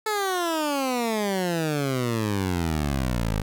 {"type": "exponential sweep", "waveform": "15% pulse", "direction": "down", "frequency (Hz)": [438.5, 50.5], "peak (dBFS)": -17, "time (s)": [0.06, 3.42], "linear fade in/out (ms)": 5, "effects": []}